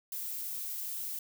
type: noise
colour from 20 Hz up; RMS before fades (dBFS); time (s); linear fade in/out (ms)
violet; -38; 0.12-1.19; 2
effects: none